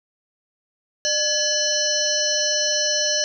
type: harmonic tone with a mistuned harmonic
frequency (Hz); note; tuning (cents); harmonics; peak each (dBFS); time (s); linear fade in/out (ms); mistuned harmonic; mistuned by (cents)
599; D5; +34; 1 / 3 / 5 / 7 / 9 / 10; -26 / -29 / -28 / -26 / -26 / -23; 1.05-3.24; 0; 3; -100
effects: none